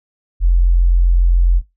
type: tone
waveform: sine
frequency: 43.65 Hz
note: F1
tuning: in tune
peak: -8 dBFS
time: 0.4-1.62 s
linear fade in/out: 50 ms
effects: noise-tail reverb RT60 0.2 s tail -19 dB re dry